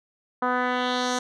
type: tone with low-pass filter sweep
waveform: 10% pulse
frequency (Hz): 249.6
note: B3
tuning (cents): +19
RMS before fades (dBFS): -25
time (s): 0.42-1.19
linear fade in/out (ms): 5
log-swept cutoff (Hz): 1200 to 7000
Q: 2
effects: none